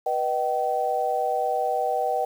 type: tone cluster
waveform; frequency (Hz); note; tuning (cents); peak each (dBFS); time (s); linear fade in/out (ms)
sine; 489.6 / 619 / 768; B4 / D#5 / G5; -15 / -9 / -36; -28 / -28 / -24; 0.06-2.25; 5
effects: 8-bit